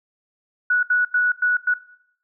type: tone bursts at uneven times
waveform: sine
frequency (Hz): 1470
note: F#6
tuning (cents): -12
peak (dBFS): -15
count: 5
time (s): 0.7-0.83 / 0.9-1.05 / 1.14-1.32 / 1.42-1.57 / 1.67-1.74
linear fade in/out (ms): 5
effects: noise-tail reverb RT60 0.7 s tail -18 dB re dry